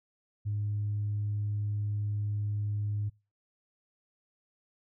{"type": "tone", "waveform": "sine", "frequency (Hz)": 103.83, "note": "G#2", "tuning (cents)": 0, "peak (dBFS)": -28, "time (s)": [0.45, 3.1], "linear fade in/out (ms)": 20, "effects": ["noise-tail reverb RT60 0.3 s tail -25 dB re dry", "tanh soft clip ceiling -25 dBFS"]}